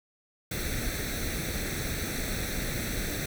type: noise with comb filter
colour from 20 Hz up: pink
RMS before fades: -32 dBFS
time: 0.51-3.26 s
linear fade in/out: 5 ms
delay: 0.5 ms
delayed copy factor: +0.75
effects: none